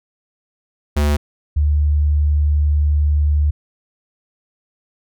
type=tone pair in turn; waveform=square / sine; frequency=73.42 / 74.06 Hz; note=D2 / D2; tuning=0 / +15 cents; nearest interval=unison; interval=15 cents; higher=second; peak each=-14 / -12 dBFS; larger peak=second; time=0.96-1.17 / 1.56-3.51 s; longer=second; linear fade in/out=10 ms; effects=none